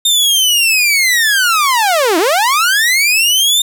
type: linear two-way sweep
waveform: sawtooth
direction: down then up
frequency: 3657 to 306.3 to 3657 Hz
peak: -6 dBFS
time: 0.05-3.62 s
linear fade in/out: 5 ms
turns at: 2.18 s
effects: none